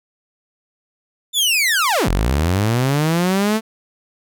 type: linear two-way sweep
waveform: sawtooth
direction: down then up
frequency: 3603 to 38.89 to 224.2 Hz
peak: -11 dBFS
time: 1.33-3.61 s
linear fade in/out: 50 ms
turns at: 2.09 s
effects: none